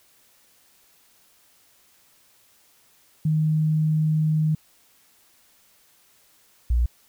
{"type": "tone pair in turn", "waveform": "sine", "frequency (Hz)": [155.56, 59.56], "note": ["D#3", "A#1"], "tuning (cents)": [0, 38], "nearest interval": "octave + perfect fourth", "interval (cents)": 1662, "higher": "first", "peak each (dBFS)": [-18, -17], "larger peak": "second", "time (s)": [[3.25, 4.55], [6.7, 6.86]], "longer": "first", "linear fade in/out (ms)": 5, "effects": ["white hiss -59 dBFS RMS until 7.08 s"]}